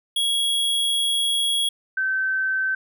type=tone pair in turn; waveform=square / sine; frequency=3322 / 1540.8 Hz; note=G#7 / G6; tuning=0 / -30 cents; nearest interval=octave + minor second; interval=1330 cents; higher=first; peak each=-20 dBFS; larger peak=neither; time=0.16-1.69 / 1.97-2.75 s; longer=first; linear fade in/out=5 ms; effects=none